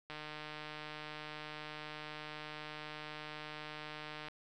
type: click train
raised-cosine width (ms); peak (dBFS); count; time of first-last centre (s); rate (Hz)
0.3; -29; 637; 0.1-4.284; 152
effects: none